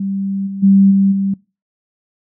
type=tone with level steps; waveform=sine; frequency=195.7 Hz; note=G3; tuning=3 cents flat; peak=-17 / -22 / -6 / -9 / -14 dBFS; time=0-1.34 s; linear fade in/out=5 ms; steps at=0.46 / 0.62 / 0.9 / 1.11 s; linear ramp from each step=20 ms; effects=noise-tail reverb RT60 0.3 s tail -24 dB re dry